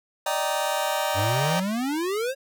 sawtooth chord, Eb major seventh, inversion third, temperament just, 583.4 / 622.3 / 777.8 / 933.4 Hz, D5 / Eb5 / G5 / Bb5, -12 / 0 / -14 / +2 cents, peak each -25 dBFS, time 0.26-1.6 s, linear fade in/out 5 ms
square exponential sweep, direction up, 92.5 to 554.4 Hz, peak -25 dBFS, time 1.14-2.35 s, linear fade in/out 50 ms
effects none

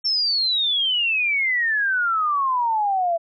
sine exponential sweep, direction down, 5450 to 659.3 Hz, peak -18 dBFS, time 0.04-3.18 s, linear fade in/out 20 ms, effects none

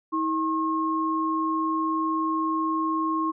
sine tone pair together, 320 / 1078.1 Hz, D#4 / C#6, +49 / -49 cents, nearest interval octave + major sixth, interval 2102 cents, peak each -26 / -25 dBFS, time 0.12-3.32 s, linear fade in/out 20 ms, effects none

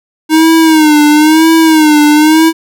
square tone with vibrato, 311.1 Hz, D#4, in tune, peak -4 dBFS, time 0.29-2.53 s, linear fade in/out 50 ms, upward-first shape sine, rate 1 Hz, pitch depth 80 cents each way, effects none

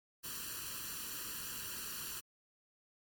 white noise with comb filter, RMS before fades -43 dBFS, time 0.23-2.21 s, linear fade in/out 20 ms, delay 0.69 ms, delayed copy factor +0.85, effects MP3 96 kbps

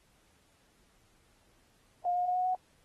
sine tone with pitch steps, 709 / 716.4 / 723.9 / 731.5 / 739.1 Hz, F5 / F5 / F#5 / F#5 / F#5, +26 / +44 / -38 / -20 / -2 cents, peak -27 dBFS, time 2.05-2.55 s, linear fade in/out 2 ms, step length 100 ms, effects pink hiss -68 dBFS RMS until 2.84 s + AAC 32 kbps

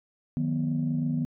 sine tone cluster, 154.7 / 180.6 / 244 Hz, D#3 / F#3 / B3, -10 / -42 / -21 cents, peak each -27 / -34 / -27 dBFS, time 0.37-1.25 s, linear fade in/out 0 ms, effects tanh soft clip ceiling -18 dBFS

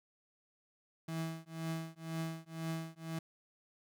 35% pulse tone with tremolo, 162.7 Hz, E3, 22 cents flat, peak -33 dBFS, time 1.08-3.19 s, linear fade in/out 5 ms, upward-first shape triangle, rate 2 Hz, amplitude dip 100%, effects none

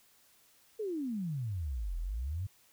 sine exponential two-way sweep, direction down then up, 452.6 to 39.39 to 102.1 Hz, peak -33 dBFS, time 0.79-2.47 s, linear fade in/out 10 ms, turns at 1.98 s, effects white hiss -65 dBFS RMS until 2.72 s

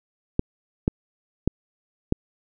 clicks, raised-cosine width 3 ms, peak -6 dBFS, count 4, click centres 0.394 / 0.879 / 1.476 / 2.124 s, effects none

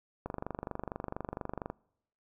click train, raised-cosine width 1 ms, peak -22 dBFS, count 36, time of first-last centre 0.26-1.7 s, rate 24.3 Hz, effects noise-tail reverb RT60 0.8 s tail -26 dB re dry

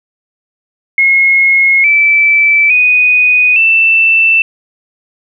sine tone with pitch steps, 2164 / 2319 / 2486 / 2664 Hz, C#7 / D7 / D#7 / E7, -42 / -22 / -2 / +18 cents, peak -5 dBFS, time 0.98-4.42 s, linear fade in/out 2 ms, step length 860 ms, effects none

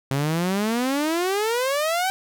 sawtooth exponential sweep, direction up, 132.9 to 778 Hz, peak -17 dBFS, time 0.11-2.1 s, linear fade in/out 0 ms, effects none

